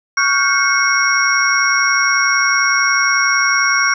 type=tone cluster; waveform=sine; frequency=1121 / 1424 / 1555 / 2187 / 5600 Hz; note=C#6 / F6 / G6 / C#7 / F8; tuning=+19 / +33 / -14 / -24 / +4 cents; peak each=-18 dBFS; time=0.17-3.94 s; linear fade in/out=5 ms; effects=none